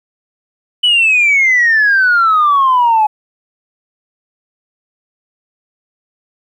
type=exponential sweep; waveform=sine; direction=down; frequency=3000 to 841 Hz; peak=-6 dBFS; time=0.83-3.07 s; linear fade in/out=10 ms; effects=tanh soft clip ceiling -4 dBFS + 8-bit

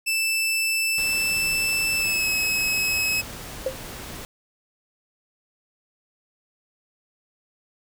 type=tone with pitch glide; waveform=sawtooth; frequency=2645 to 2567 Hz; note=E7 to E7; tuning=+5 to -47 cents; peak=-18 dBFS; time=0.06-3.22 s; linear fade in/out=20 ms; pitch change=-52 cents; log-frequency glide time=1.97-2.29 s
type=noise; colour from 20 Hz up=pink; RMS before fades=-37 dBFS; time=0.98-4.25 s; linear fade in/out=0 ms
type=tone with exponential decay; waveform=sine; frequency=526 Hz; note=C5; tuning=9 cents sharp; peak=-18 dBFS; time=3.66-3.78 s; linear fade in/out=5 ms; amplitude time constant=24 ms
effects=none

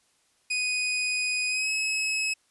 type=tone with pitch glide; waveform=sawtooth; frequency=2489 to 2571 Hz; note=D#7 to E7; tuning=0 to -44 cents; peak=-22 dBFS; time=0.5-2.34 s; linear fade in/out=10 ms; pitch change=+56 cents; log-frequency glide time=1.48-1.7 s; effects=white hiss -67 dBFS RMS until 2.5 s + resampled to 24000 Hz

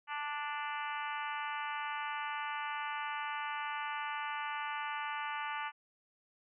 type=harmonic tone; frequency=293.7 Hz; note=D4; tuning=in tune; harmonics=3 / 4 / 5 / 6 / 7 / 8 / 9 / 10; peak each=-40 / -42 / -44 / -46 / -47 / -48 / -49 / -50 dBFS; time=0.07-5.72 s; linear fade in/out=50 ms; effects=none

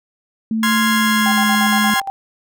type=tone with pitch glide; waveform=sine; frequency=221.9 to 212.4 Hz; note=A3 to G#3; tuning=+15 to +39 cents; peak=-16 dBFS; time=0.51-1.94 s; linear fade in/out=2 ms; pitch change=-76 cents; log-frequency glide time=0.88-1.43 s
type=chord; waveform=30% pulse; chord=F minor; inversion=second; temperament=equal; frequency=1046.5 / 1396.9 / 1661.2 Hz; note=C6 / F6 / Ab6; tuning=0 / 0 / 0 cents; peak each=-16 / -22 / -16 dBFS; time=0.63-2 s; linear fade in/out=2 ms
type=tone with tremolo; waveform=sine; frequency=784 Hz; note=G5; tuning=in tune; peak=-19 dBFS; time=1.26-2.1 s; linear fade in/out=0 ms; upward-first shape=square; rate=8.6 Hz; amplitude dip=75%
effects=none

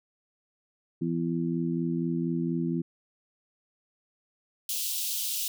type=harmonic tone; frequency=84.2 Hz; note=E2; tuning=37 cents sharp; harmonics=2 / 3 / 4; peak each=-29 / -31 / -32 dBFS; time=1.01-2.82 s; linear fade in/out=10 ms
type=high-pass noise; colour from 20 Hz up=white; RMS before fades=-31 dBFS; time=4.69-5.48 s; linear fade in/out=2 ms; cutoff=2800 Hz; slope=48 dB/octave
effects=none

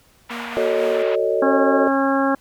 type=band-pass noise; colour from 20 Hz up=pink; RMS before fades=-32 dBFS; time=0.29-1.16 s; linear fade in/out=10 ms; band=760 to 3000 Hz; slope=24 dB/octave
type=tone with tremolo; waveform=sawtooth; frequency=235.8 Hz; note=A#3; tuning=20 cents sharp; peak=-26 dBFS; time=0.3-1.03 s; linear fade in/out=10 ms; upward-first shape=sine; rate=4 Hz; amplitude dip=40%
type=chord; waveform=sine; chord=D# half-diminished seventh; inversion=first; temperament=just; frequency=373.4 / 448 / 560 / 622.3 Hz; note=F#4 / A4 / C#5 / D#5; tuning=+16 / +31 / +18 / 0 cents; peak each=-24 / -21 / -22 / -23 dBFS; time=0.57-1.88 s; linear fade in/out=0 ms
type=harmonic tone; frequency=272.5 Hz; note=C#4; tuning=29 cents flat; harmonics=1 / 2 / 3 / 4 / 5 / 6; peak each=-19 / -22 / -24 / -25 / -26 / -27 dBFS; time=1.42-2.35 s; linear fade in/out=5 ms
effects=pink hiss -55 dBFS RMS until 2.4 s

